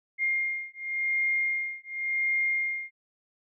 sine beating tone pair, 2121 / 2121.91 Hz, C7 / C7, +23 / +24 cents, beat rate 0.91 Hz, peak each -29 dBFS, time 0.18-2.91 s, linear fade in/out 50 ms, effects none

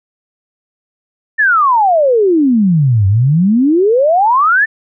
sine exponential two-way sweep, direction down then up, 1817 to 93.9 to 1817 Hz, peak -7 dBFS, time 1.38-4.66 s, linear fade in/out 20 ms, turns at 3.07 s, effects none

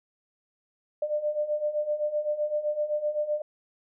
sine beating tone pair, 594 / 601.8 Hz, D5 / D5, +20 / +42 cents, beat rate 7.8 Hz, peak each -31 / -27 dBFS, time 1.02-3.42 s, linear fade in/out 5 ms, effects none

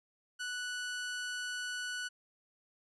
sawtooth tone, 1480 Hz, F#6, in tune, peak -33 dBFS, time 0.39-2.09 s, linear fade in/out 20 ms, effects resampled to 22050 Hz

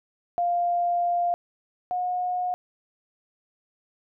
sine tone pair in turn, 699 / 723.2 Hz, F5 / F#5, +1 / -40 cents, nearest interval minor second, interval 59 cents, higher second, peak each -21 / -24 dBFS, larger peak first, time 0.38-1.34 / 1.91-2.54 s, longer first, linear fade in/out 0 ms, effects none

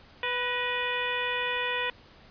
harmonic tone with a mistuned harmonic, 493.9 Hz, B4, in tune, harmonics 1 / 2 / 3 / 4 / 5 / 6 / 7, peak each -35 / -34 / -37 / -33 / -33 / -37 / -39 dBFS, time 0.23-1.9 s, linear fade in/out 2 ms, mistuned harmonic 4, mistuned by -65 cents, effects pink hiss -54 dBFS RMS until 2.3 s + resampled to 11025 Hz

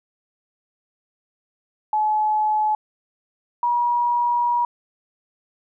sine tone pair in turn, 855 / 959.7 Hz, A5 / B5, -50 / -50 cents, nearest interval major second, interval 200 cents, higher second, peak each -17 / -17 dBFS, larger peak neither, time 1.93-2.75 / 3.63-4.65 s, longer second, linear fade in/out 2 ms, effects none

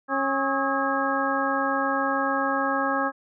harmonic tone with a mistuned harmonic, 272.9 Hz, C#4, 27 cents flat, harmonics 1 / 2 / 3 / 4 / 5 / 6, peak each -29 / -29 / -29 / -29 / -29 / -29 dBFS, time 0.08-3.12 s, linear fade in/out 50 ms, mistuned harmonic 5, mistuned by -110 cents, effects none

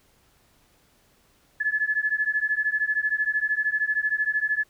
sine beating tone pair, 1712 / 1725 Hz, A6 / A6, -48 / -35 cents, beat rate 13 Hz, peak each -25 dBFS, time 1.6-4.64 s, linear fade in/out 10 ms, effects pink hiss -62 dBFS RMS until 4.69 s

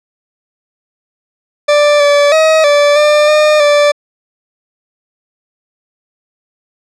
40% pulse tone with pitch steps, 588 / 577 / 634 / 581 / 597 / 607 / 585 Hz, D5 / D5 / D#5 / D5 / D5 / D#5 / D5, +2 / -31 / +32 / -19 / +28 / -43 / -7 cents, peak -5 dBFS, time 1.68-3.92 s, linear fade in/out 10 ms, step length 320 ms, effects low-pass 6000 Hz 12 dB/octave

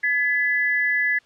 sine tone pair together, 1709 / 2000 Hz, G#6 / B6, +49 / +21 cents, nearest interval minor third, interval 272 cents, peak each -21 dBFS, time 0.03-1.19 s, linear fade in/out 10 ms, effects white hiss -57 dBFS RMS until 1.25 s + low-pass 4000 Hz 12 dB/octave

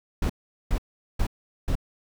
brown noise bursts, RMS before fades -23 dBFS, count 4, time 0.22-1.754 s, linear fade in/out 5 ms, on 76 ms, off 410 ms, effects none

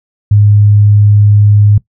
sine tone, 103.6 Hz, G#2, 4 cents flat, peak -3 dBFS, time 0.31-1.78 s, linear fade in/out 5 ms, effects noise-tail reverb RT60 0.1 s tail -18 dB re dry

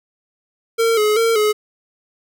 square tone with vibrato, 440 Hz, A4, in tune, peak -14 dBFS, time 0.78-1.53 s, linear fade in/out 20 ms, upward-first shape square, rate 2.6 Hz, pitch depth 65 cents each way, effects none

